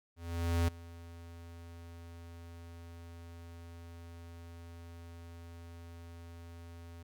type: tone with ADSR envelope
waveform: square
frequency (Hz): 84.7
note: E2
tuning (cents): +48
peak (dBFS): -27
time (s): 0.16-7.03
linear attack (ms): 520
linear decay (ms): 8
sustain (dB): -21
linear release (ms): 7
effects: none